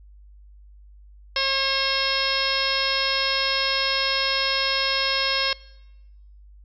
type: harmonic tone with a mistuned harmonic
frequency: 540 Hz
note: C#5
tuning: 45 cents flat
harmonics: 1 / 2 / 3 / 4 / 5 / 6 / 7 / 8 / 9 / 10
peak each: -30 / -30 / -30 / -30 / -30 / -30 / -30 / -30 / -30 / -30 dBFS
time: 1.36-5.53 s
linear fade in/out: 2 ms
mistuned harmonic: 9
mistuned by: +71 cents
effects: noise-tail reverb RT60 1.0 s tail -23 dB re dry + added 50 Hz sine -45 dBFS peak until 6.64 s